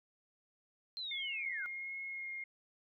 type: linear sweep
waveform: sine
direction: down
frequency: 4186 to 1396.9 Hz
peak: -39 dBFS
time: 0.97-1.66 s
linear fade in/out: 0 ms
type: tone with vibrato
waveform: sine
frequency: 2149 Hz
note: C7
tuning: 46 cents sharp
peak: -40 dBFS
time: 1.11-2.44 s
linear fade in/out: 5 ms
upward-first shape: sine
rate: 1.4 Hz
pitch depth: 14 cents each way
effects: none